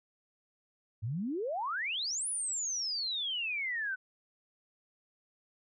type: exponential two-way sweep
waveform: sine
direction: up then down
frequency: 99.4 to 10210 to 1484 Hz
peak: -32 dBFS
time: 1.02-3.96 s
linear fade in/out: 20 ms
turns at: 2.28 s
effects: none